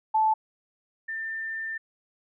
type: tone pair in turn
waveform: sine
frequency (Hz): 873 / 1792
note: A5 / A6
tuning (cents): -14 / +31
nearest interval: octave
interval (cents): 1245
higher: second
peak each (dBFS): -19 / -30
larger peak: first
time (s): 0.14-0.34 / 1.08-1.78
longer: second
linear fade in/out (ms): 10
effects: none